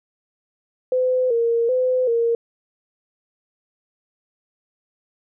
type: tone with vibrato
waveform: sine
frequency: 486.4 Hz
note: B4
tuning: 26 cents flat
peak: -16 dBFS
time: 0.92-2.35 s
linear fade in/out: 2 ms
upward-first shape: square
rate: 1.3 Hz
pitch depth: 78 cents each way
effects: none